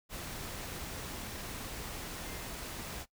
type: tone in noise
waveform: sine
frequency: 2093 Hz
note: C7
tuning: in tune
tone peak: -53 dBFS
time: 2.23-2.46 s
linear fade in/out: 50 ms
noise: pink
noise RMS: -42 dBFS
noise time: 0.09-3.06 s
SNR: -14 dB
effects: noise-tail reverb RT60 0.1 s tail -19 dB re dry